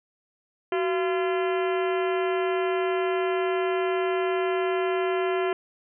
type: harmonic tone with a mistuned harmonic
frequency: 342.9 Hz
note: F4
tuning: 32 cents flat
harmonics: 1 / 2 / 3 / 4 / 5 / 6 / 7 / 8 / 9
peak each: -24 / -30 / -34 / -36 / -38 / -40 / -41 / -42 / -43 dBFS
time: 0.72-5.53 s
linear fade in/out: 2 ms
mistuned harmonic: 1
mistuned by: +150 cents
effects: none